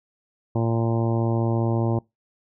harmonic tone, 114.9 Hz, A#2, 25 cents flat, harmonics 1 / 2 / 3 / 4 / 5 / 6 / 7 / 8 / 9, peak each -22 / -27 / -27 / -34 / -32 / -37 / -36 / -37 / -42 dBFS, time 0.55-1.99 s, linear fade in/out 5 ms, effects noise-tail reverb RT60 0.2 s tail -24 dB re dry

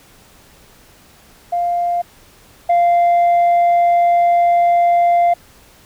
sine tone pair in turn, 698.5 / 694.5 Hz, F5 / F5, 0 / -10 cents, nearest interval unison, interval 10 cents, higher first, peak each -14 / -7 dBFS, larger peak second, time 1.52-2.02 / 2.69-5.34 s, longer second, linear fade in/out 10 ms, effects tanh soft clip ceiling -9 dBFS + pink hiss -47 dBFS RMS until 5.85 s

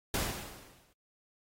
pink noise with exponential decay, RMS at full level -30 dBFS, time 0.14-0.93 s, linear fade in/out 2 ms, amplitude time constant 170 ms, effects AAC 48 kbps

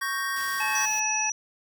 square chord, G diminished, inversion second, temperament equal, 1108.7 / 1568 / 1864.7 Hz, Db6 / G6 / Bb6, 0 / 0 / 0 cents, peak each -32 dBFS, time 0.01-0.86 s, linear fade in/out 10 ms
white noise, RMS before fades -42 dBFS, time 0.36-1 s, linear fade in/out 5 ms
harmonic tone, 861 Hz, A5, 38 cents flat, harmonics 1 / 2 / 3, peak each -30 / -37 / -29 dBFS, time 0.6-1.3 s, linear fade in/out 5 ms
sine tone, 5840 Hz, F#8, 24 cents flat, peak -26 dBFS, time 0.75-1.32 s, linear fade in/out 2 ms
effects none

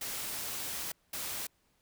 white noise bursts at uneven times, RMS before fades -38 dBFS, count 2, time 0.01-0.92 / 1.13-1.47 s, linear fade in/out 5 ms, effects pink hiss -72 dBFS RMS until 1.81 s

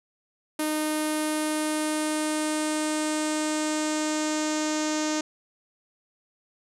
sawtooth tone with low-pass filter sweep, 307.2 Hz, D#4, 22 cents flat, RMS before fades -27 dBFS, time 0.59-5.21 s, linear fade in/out 5 ms, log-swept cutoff 11000 to 6700 Hz, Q 3.7, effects none

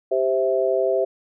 sine chord, C major, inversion second, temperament equal with one note detuned, 392 / 523.3 / 656.2 Hz, G4 / C5 / E5, 0 / 0 / -8 cents, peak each -22 dBFS, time 0.11-1.05 s, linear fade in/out 10 ms, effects none

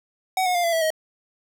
square tone with pitch steps, 751 / 725.4 / 700.7 / 676.8 / 653.8 / 631.5 Hz, F#5 / F#5 / F5 / E5 / E5 / D#5, +26 / -34 / +6 / +45 / -14 / +26 cents, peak -20 dBFS, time 0.37-0.904 s, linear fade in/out 2 ms, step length 89 ms, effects none

